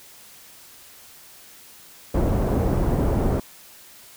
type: low-pass noise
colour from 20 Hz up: pink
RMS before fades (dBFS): -21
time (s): 2.14-3.4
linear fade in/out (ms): 5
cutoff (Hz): 590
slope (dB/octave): 12
effects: white hiss -47 dBFS RMS until 4.16 s